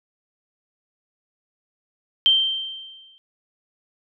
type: tone with exponential decay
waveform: sine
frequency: 3136 Hz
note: G7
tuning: in tune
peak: -11 dBFS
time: 2.26-3.18 s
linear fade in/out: 0 ms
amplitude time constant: 200 ms
effects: none